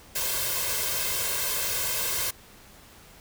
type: noise with comb filter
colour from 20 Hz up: white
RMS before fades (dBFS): -28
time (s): 0.15-2.31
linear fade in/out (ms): 10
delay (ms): 1.9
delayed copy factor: +0.9
effects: pink hiss -51 dBFS RMS until 3.2 s